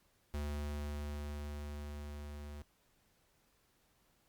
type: tone with level ramp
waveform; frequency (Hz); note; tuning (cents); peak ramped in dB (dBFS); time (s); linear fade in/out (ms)
square; 73.42; D2; 0; -37 to -46; 0.34-2.62; 0
effects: pink hiss -73 dBFS RMS until 4.28 s + Opus 48 kbps